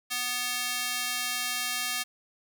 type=tone with high-pass filter; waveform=square; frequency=246.9 Hz; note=B3; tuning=in tune; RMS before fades=-31 dBFS; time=0.1-2.04 s; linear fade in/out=20 ms; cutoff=2100 Hz; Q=0.65; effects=none